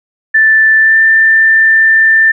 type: tone with pitch glide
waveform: sine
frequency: 1763 to 1782.5 Hz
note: A6 to A6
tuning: +3 to +22 cents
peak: -4 dBFS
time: 0.34-2.32 s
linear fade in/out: 10 ms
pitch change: +19 cents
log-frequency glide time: 0.79-0.98 s
effects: none